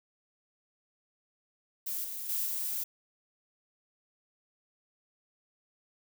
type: noise with level steps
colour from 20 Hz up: violet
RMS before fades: -35 / -39 / -32 / -34 dBFS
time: 1.86-2.84 s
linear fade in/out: 10 ms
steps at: 2.04 / 2.29 / 2.46 s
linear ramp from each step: 5 ms
effects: none